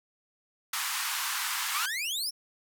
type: band-pass noise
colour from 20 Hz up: pink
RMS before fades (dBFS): -32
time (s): 0.73-1.86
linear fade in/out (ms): 5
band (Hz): 930 to 16000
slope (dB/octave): 48
type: exponential sweep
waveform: sawtooth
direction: up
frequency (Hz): 1046.5 to 5588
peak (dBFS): -27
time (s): 1.73-2.31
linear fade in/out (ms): 20
effects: none